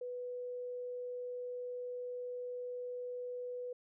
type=tone; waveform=sine; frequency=493.9 Hz; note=B4; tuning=in tune; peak=-39 dBFS; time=0.01-3.73 s; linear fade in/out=5 ms; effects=none